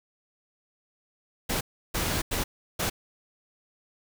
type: noise bursts at uneven times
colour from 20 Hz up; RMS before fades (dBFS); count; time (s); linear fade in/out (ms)
pink; -28; 4; 1.49-1.61 / 1.94-2.22 / 2.31-2.44 / 2.79-2.9; 10
effects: none